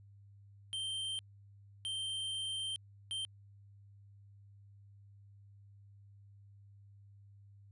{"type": "tone bursts at uneven times", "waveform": "square", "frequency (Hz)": 3136, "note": "G7", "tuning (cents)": 0, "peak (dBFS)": -37, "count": 3, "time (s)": [[0.73, 1.19], [1.85, 2.76], [3.11, 3.25]], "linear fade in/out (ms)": 0, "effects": ["added 100 Hz sine -56 dBFS peak until 7.71 s", "resampled to 24000 Hz"]}